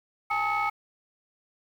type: tone cluster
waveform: sine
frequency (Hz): 819 / 883 / 1273 / 2211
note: G#5 / A5 / D#6 / C#7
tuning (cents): -24 / +6 / +39 / -5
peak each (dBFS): -28 / -31 / -27 / -29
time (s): 0.3-0.7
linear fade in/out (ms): 10
effects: tanh soft clip ceiling -19 dBFS + 9-bit